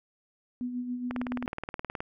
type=tone with tremolo; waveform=sine; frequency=246.9 Hz; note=B3; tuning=in tune; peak=-29 dBFS; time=0.61-1.46 s; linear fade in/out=0 ms; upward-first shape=sine; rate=7.2 Hz; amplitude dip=50%
type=click train; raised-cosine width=0.5 ms; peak=-19 dBFS; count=18; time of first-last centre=1.11-2.005 s; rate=19 Hz
effects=none